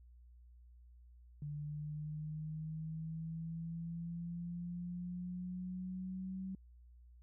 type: linear sweep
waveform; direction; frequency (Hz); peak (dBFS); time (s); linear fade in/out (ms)
sine; up; 146.83 to 190; -40; 1.42-6.55; 2
effects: added 60 Hz sine -57 dBFS peak until 7.22 s